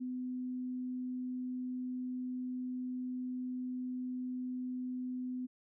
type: tone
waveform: sine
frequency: 252.4 Hz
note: B3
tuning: 38 cents sharp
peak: -36 dBFS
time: 0-5.47 s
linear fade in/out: 20 ms
effects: none